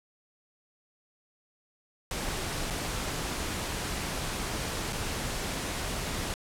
pink noise with dropouts, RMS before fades -33 dBFS, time 2.11-6.34 s, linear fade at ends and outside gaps 1 ms, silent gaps 2.702-2.706 / 4.925-4.929 s, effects low-pass 11000 Hz 12 dB/octave

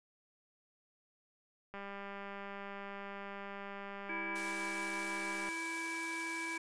click train, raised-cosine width 0.5 ms, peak -31 dBFS, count 747, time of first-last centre 1.74-5.489 s, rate 199 Hz
harmonic tone, 329.6 Hz, E4, in tune, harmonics 1 / 3 / 5 / 7, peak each -45 / -45 / -45 / -40 dBFS, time 4.09-6.58 s, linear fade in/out 5 ms
white high-pass noise, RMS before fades -47 dBFS, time 4.35-6.58 s, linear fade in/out 10 ms, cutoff 360 Hz, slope 96 dB/octave
effects resampled to 22050 Hz

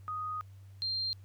sine tone pair in turn, 1245 / 4180 Hz, D#6 / C8, +1 / -2 cents, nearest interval octave + major sixth, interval 2097 cents, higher second, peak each -34 / -31 dBFS, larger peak second, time 0.08-0.41 / 0.82-1.13 s, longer first, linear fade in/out 0 ms, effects added 97 Hz sine -49 dBFS peak until 1.24 s + pink hiss -69 dBFS RMS until 1.24 s

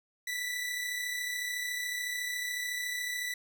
sawtooth tone pair together, 1941.6 / 1975.5 Hz, B6 / B6, -30 / 0 cents, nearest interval unison, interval 30 cents, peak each -38 / -30 dBFS, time 0.27-3.34 s, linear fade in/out 5 ms, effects none

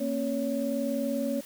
sine tone cluster, 231.5 / 271.9 / 562 Hz, A#3 / C#4 / C#5, -12 / -33 / +24 cents, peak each -31 dBFS, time 0-1.41 s, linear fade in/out 10 ms, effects white hiss -48 dBFS RMS until 1.45 s

